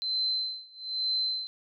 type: tone with tremolo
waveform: sine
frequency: 4077 Hz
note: C8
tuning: 46 cents flat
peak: -25 dBFS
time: 0.02-1.47 s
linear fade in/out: 0 ms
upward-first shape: sine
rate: 1.1 Hz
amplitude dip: 95%
effects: none